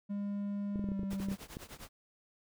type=tone with pitch glide; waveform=triangle; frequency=202.3 to 195.63 Hz; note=G#3 to G3; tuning=-45 to -3 cents; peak=-32 dBFS; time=0.09-1.36 s; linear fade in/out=20 ms; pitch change=-58 cents; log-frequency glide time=0.79-0.96 s
type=clicks; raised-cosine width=3 ms; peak=-28 dBFS; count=12; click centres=0.758 / 0.794 / 0.842 / 0.888 / 0.918 / 0.994 / 1.033 / 1.131 / 1.202 / 1.286 / 1.316 / 1.569 s
type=noise with tremolo; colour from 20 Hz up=pink; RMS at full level=-46 dBFS; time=1.1-1.89 s; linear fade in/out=10 ms; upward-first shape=triangle; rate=9.9 Hz; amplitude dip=95%
effects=none